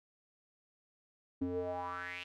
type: tone with band-pass filter sweep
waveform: square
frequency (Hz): 89.2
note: F2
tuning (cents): +37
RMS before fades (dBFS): -39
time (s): 1.41-2.24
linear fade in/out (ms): 10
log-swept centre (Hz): 280 to 2900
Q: 5.5
effects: none